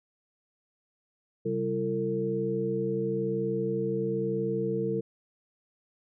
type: tone cluster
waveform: sine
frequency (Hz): 133.8 / 194.8 / 338.9 / 451.4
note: C3 / G3 / E4 / A4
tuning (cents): +39 / -11 / +48 / +44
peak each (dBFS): -35 / -33 / -34 / -29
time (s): 1.45-5.01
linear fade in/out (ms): 10
effects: none